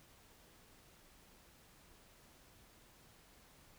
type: silence
effects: pink hiss -64 dBFS RMS until 3.78 s